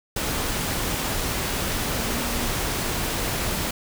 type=tone in noise; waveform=sine; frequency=237.3 Hz; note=A#3; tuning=31 cents sharp; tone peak=-33 dBFS; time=1.98-2.48 s; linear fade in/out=5 ms; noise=pink; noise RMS=-26 dBFS; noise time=0.16-3.71 s; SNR=-10 dB; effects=none